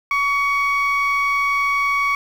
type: tone pair together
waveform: sine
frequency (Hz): 1130 / 2238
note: C#6 / C#7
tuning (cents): +33 / +16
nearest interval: octave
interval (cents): 1183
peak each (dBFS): -17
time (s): 0.11-2.15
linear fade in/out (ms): 2
effects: tanh soft clip ceiling -13 dBFS + 7-bit